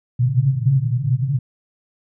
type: band-pass noise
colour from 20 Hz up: pink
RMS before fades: -18 dBFS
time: 0.19-1.39 s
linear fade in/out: 5 ms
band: 120 to 140 Hz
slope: 96 dB/octave
effects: none